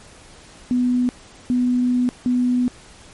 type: tone bursts at uneven times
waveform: sine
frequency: 247.8 Hz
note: B3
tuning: 6 cents sharp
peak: -15 dBFS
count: 3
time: 0.71-1.09 / 1.5-2.09 / 2.26-2.68 s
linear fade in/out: 0 ms
effects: pink hiss -45 dBFS RMS until 3.13 s + MP3 48 kbps